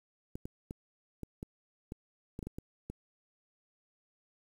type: clicks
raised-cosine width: 3 ms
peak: -27 dBFS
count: 11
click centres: 0.355 / 0.455 / 0.709 / 1.233 / 1.429 / 1.921 / 2.391 / 2.428 / 2.47 / 2.585 / 2.9 s
effects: 9-bit